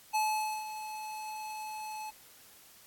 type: tone with ADSR envelope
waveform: square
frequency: 861 Hz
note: A5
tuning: 38 cents flat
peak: -27 dBFS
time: 0.13-2.11 s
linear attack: 22 ms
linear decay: 490 ms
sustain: -12 dB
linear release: 19 ms
effects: white hiss -57 dBFS RMS until 2.86 s + AAC 64 kbps